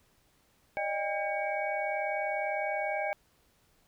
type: tone cluster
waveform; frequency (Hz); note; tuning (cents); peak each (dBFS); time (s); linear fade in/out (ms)
sine; 579 / 619 / 800 / 1610 / 2249; D5 / D#5 / G5 / G6 / C#7; -25 / -9 / +35 / +46 / +24; -40 / -34 / -34 / -40 / -36; 0.77-3.13; 0
effects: pink hiss -68 dBFS RMS until 3.87 s

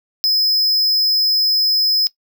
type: tone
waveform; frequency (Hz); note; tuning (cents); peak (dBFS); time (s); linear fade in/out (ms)
square; 5100; D#8; +42; -13; 0.24-2.07; 0
effects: noise-tail reverb RT60 0.1 s tail -19 dB re dry

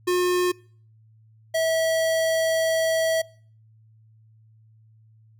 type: tone pair in turn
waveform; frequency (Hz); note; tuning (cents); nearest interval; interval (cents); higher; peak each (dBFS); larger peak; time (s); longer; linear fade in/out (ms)
square; 359.2 / 649; F4 / E5; +49 / -27; minor seventh; 1024; second; -20 / -21; first; 0.07-0.52 / 1.54-3.22; second; 10
effects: noise-tail reverb RT60 0.5 s tail -25 dB re dry + added 110 Hz sine -52 dBFS peak until 5.39 s

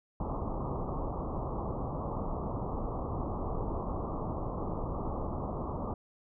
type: low-pass noise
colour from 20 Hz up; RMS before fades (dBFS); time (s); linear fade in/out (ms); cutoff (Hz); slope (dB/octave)
pink; -35; 0.2-5.94; 2; 1200; 96
effects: none

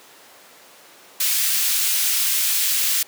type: high-pass noise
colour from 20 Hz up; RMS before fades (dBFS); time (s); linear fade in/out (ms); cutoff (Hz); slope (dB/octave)
white; -20; 1.2-3.03; 5; 2200; 12
effects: pink hiss -46 dBFS RMS until 3.07 s + high-pass 400 Hz 12 dB/octave

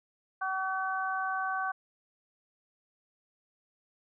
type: harmonic tone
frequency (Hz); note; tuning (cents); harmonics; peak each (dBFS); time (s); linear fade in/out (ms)
380; F#4; +46; 2 / 3 / 4; -34 / -34 / -34; 0.41-1.72; 10
effects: none

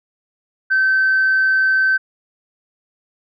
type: tone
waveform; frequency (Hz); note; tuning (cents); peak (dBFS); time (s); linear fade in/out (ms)
sine; 1542; G6; -29; -11; 0.7-1.98; 20
effects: tanh soft clip ceiling -9 dBFS

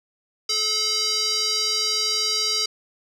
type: tone with band-pass filter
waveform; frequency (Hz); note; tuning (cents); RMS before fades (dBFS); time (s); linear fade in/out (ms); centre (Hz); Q
square; 431.9; A4; -32; -23; 0.49-2.66; 5; 5000; 5
effects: none

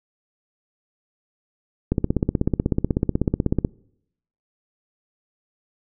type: click train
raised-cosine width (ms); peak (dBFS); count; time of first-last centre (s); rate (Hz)
3; -6; 29; 1.92-3.648; 16.2
effects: noise-tail reverb RT60 0.8 s tail -25 dB re dry

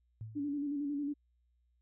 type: tone with exponential decay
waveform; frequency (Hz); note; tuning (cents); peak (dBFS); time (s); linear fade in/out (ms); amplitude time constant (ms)
sine; 110; A2; 0; -38; 0.21-0.67; 0; 100
type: tone with vibrato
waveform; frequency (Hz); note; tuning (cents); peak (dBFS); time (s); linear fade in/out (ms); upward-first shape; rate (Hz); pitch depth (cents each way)
sine; 287.4; D4; -37; -33; 0.35-1.14; 20; square; 11; 38
effects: added 60 Hz sine -70 dBFS peak until 1.81 s

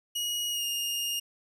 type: tone with pitch glide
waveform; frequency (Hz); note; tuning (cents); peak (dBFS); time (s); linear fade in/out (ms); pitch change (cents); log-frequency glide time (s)
sawtooth; 2895 to 2837; F#7 to F7; -38 to +27; -26; 0.15-1.2; 10; -35; 0.5-0.64
effects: none

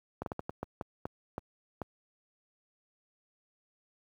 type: slowing click train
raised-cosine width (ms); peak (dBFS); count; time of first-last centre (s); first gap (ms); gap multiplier
1; -21; 10; 0.22-1.817; 42; 1.34
effects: high-pass 60 Hz 12 dB/octave + 10-bit

